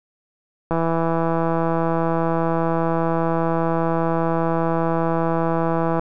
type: click train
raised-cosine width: 1 ms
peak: -8 dBFS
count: 873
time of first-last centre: 0.71-5.995 s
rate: 165 Hz
effects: none